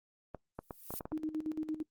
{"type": "clicks", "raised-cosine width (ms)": 1, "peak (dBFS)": -26, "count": 8, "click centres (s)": [0.347, 0.59, 0.708, 0.906, 0.939, 1.008, 1.055, 1.12]}
{"type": "noise with exponential growth", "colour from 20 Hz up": "violet", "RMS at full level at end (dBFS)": -38, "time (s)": [0.55, 0.99], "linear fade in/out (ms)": 0, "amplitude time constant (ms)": 94}
{"type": "tone with tremolo", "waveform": "sine", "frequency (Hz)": 311.1, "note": "D#4", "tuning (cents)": 0, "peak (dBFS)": -32, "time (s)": [1.12, 1.83], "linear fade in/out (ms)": 10, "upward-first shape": "square", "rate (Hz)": 8.8, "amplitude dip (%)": 75}
{"effects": ["noise-tail reverb RT60 0.1 s tail -25 dB re dry", "Opus 32 kbps"]}